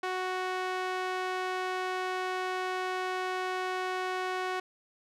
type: tone with band-pass filter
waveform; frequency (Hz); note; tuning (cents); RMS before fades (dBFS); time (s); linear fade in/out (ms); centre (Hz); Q
sawtooth; 370; F#4; 0; -33; 0.03-4.6; 5; 1300; 0.66
effects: none